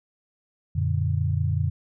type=chord; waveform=sine; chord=Gb augmented; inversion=none; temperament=equal with one note detuned; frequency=90.96 / 116.54 / 146.83 Hz; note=Gb2 / Bb2 / D3; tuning=-29 / 0 / 0 cents; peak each=-24 / -27 / -26 dBFS; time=0.75-1.7 s; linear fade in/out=10 ms; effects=none